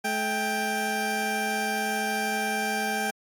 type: tone pair together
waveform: 20% pulse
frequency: 215.1 / 789 Hz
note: A3 / G5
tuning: -39 / +11 cents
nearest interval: octave + major seventh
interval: 2250 cents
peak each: -26 / -22 dBFS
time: 0.04-3.11 s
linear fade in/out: 10 ms
effects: AAC 64 kbps